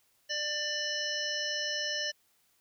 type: harmonic tone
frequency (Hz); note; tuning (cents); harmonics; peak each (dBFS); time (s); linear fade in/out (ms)
594; D5; +20; 1 / 3 / 5 / 7 / 9 / 10; -40 / -36 / -37 / -43 / -36 / -41; 0.29-2.12; 20
effects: white hiss -70 dBFS RMS until 2.6 s